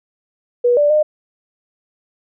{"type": "tone with pitch steps", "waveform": "sine", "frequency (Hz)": [485.4, 586, 608], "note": ["B4", "D5", "D#5"], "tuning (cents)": [-30, -4, -40], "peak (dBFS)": -10, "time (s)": [0.64, 1.03], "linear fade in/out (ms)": 10, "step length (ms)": 130, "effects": []}